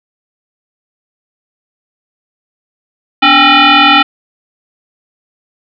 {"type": "tone with frequency modulation", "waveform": "sine", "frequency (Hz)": 830.6, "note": "G#5", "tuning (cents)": 0, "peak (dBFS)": -3, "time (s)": [3.22, 4.03], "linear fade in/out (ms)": 10, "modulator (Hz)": 540, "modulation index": 4.8, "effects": []}